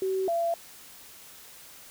sine tone pair in turn, 380 / 677.1 Hz, F#4 / E5, +46 / +46 cents, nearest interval minor seventh, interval 1000 cents, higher second, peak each -25 / -24 dBFS, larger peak second, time 0.02-0.28 / 0.28-0.54 s, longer neither, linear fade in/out 2 ms, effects white hiss -49 dBFS RMS until 1.9 s

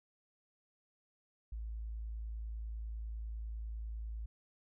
sine tone, 55 Hz, A1, in tune, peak -39 dBFS, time 1.52-4.26 s, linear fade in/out 5 ms, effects none

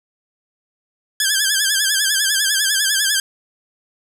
10% pulse tone with vibrato, 1639 Hz, G#6, 23 cents flat, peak -6 dBFS, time 1.2-3.2 s, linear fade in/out 2 ms, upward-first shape sine, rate 10 Hz, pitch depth 100 cents each way, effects none

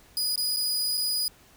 sawtooth tone with dropouts, 4939 Hz, D#8, 14 cents flat, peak -22 dBFS, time 0.17-1.28 s, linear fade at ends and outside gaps 1 ms, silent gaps 0.358-0.377 / 0.563-0.569 / 0.972-0.976 s, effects pink hiss -56 dBFS RMS until 1.56 s

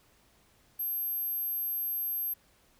sine tone, 12480 Hz, G9, 9 cents flat, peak -30 dBFS, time 0.79-2.34 s, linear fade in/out 10 ms, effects pink hiss -65 dBFS RMS until 2.79 s

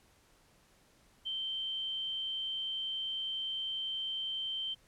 sine tone with amplitude modulation, 3115 Hz, G7, 12 cents flat, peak -33 dBFS, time 1.25-4.75 s, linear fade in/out 20 ms, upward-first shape sine, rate 212 Hz, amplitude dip 25%, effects pink hiss -66 dBFS RMS until 4.87 s + low-pass 12000 Hz 12 dB/octave

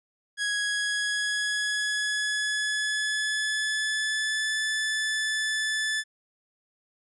sawtooth tone with pitch glide, 1661.2 to 1742.8 Hz, G#6 to A6, 0 to -17 cents, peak -22 dBFS, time 0.37-6.04 s, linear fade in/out 50 ms, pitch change +83 cents, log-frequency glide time 0.55-4.58 s, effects resampled to 24000 Hz

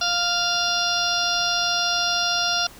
harmonic tone, 698.5 Hz, F5, in tune, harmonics 1 / 2 / 4 / 5 / 6 / 7 / 8, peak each -28 / -26 / -29 / -28 / -29 / -29 / -26 dBFS, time 0.01-2.67 s, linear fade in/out 5 ms, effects pink hiss -45 dBFS RMS until 2.79 s

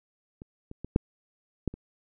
clicks, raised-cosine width 3 ms, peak -29 / -28 / -23 / -7 / -14 / -27 dBFS, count 6, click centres 0.419 / 0.714 / 0.846 / 0.961 / 1.677 / 1.74 s, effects none

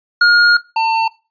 square tone pair in turn, 1426 / 898.3 Hz, F6 / A5, +36 / +36 cents, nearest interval minor sixth, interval 800 cents, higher first, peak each -7 / -13 dBFS, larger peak first, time 0.21-0.57 / 0.76-1.08 s, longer first, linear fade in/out 5 ms, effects noise-tail reverb RT60 0.3 s tail -21 dB re dry + resampled to 11025 Hz

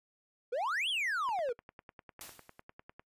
triangle exponential two-way sweep, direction up then down, 451.2 to 3441 to 451.2 Hz, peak -29 dBFS, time 0.52-1.53 s, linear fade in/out 10 ms, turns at 0.89 s
click train, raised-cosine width 0.5 ms, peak -34 dBFS, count 18, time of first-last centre 1.29-2.995 s, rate 9.97 Hz
white noise with exponential decay, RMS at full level -43 dBFS, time 2.21-2.61 s, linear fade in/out 0 ms, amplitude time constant 86 ms
effects noise-tail reverb RT60 0.1 s tail -25 dB re dry + resampled to 32000 Hz

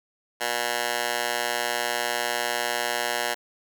10% pulse tone with high-pass filter, 120 Hz, B2, 49 cents flat, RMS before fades -27 dBFS, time 0.4-3.35 s, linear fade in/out 20 ms, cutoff 890 Hz, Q 0.8, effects none

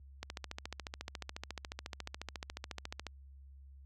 click train, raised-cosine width 0.2 ms, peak -23 dBFS, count 41, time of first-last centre 0.23-3.067 s, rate 14.1 Hz, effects added 68 Hz sine -50 dBFS peak until 3.85 s + high-pass 60 Hz 12 dB/octave

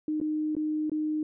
sine tone with dropouts, 307 Hz, D#4, 23 cents flat, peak -26 dBFS, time 0.08-1.23 s, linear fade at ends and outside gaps 2 ms, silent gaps 0.202-0.213 / 0.552-0.566 / 0.897-0.917 s, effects none

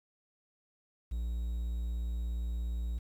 triangle tone with quantisation, 58.5 Hz, A#1, 7 cents sharp, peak -30 dBFS, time 1.11-2.99 s, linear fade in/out 10 ms, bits 10, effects none

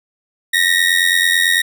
30% pulse ring-modulated tone, 1877 Hz, A#6, 11 cents sharp, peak -6 dBFS, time 0.53-1.62 s, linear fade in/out 10 ms, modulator 44.5 Hz, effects none

